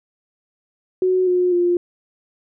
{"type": "tone with pitch steps", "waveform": "sine", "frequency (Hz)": [370, 360.5, 351.3], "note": ["F#4", "F#4", "F4"], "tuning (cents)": [0, -45, 10], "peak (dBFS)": -14, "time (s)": [1.02, 1.77], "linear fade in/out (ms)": 2, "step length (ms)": 250, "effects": []}